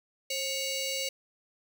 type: ring-modulated tone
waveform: 15% pulse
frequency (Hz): 1684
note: G#6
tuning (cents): +24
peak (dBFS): -21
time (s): 0.3-1.09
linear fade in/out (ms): 5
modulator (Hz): 1150
effects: none